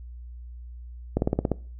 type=slowing click train; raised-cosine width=2 ms; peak=-9 dBFS; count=7; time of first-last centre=1.17-1.517 s; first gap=51 ms; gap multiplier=1.05; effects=noise-tail reverb RT60 0.4 s tail -21 dB re dry + added 60 Hz sine -38 dBFS peak until 1.79 s